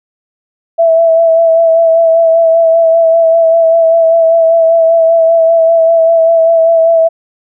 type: tone with vibrato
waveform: sine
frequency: 659.3 Hz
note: E5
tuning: in tune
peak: -4 dBFS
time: 0.78-7.09 s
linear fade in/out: 20 ms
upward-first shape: sine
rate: 5.1 Hz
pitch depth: 25 cents each way
effects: none